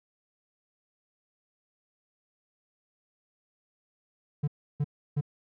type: tone bursts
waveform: triangle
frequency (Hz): 145.8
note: D3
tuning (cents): -12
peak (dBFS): -22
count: 3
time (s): 4.43-5.211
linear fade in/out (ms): 10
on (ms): 47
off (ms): 320
effects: none